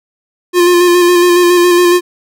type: tone with vibrato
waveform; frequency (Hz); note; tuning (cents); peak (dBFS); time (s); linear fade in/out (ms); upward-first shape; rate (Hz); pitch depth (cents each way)
square; 352.5; F4; +16; -6; 0.53-2.01; 50; square; 7.2; 20
effects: none